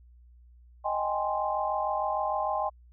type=chord; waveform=sine; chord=Ab major seventh; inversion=second; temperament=equal; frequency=622.3 / 784 / 830.6 / 1046.5 Hz; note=Eb5 / G5 / Ab5 / C6; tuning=0 / 0 / 0 / 0 cents; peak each=-32 dBFS; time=0.84-2.7 s; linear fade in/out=20 ms; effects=added 60 Hz sine -52 dBFS peak until 2.92 s